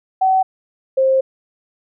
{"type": "tone pair in turn", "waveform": "sine", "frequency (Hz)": [758, 529.5], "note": ["F#5", "C5"], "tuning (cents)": [42, 21], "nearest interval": "tritone", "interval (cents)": 621, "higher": "first", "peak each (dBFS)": -11, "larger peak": "neither", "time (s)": [[0.21, 0.43], [0.97, 1.21]], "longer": "second", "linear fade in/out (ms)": 10, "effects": []}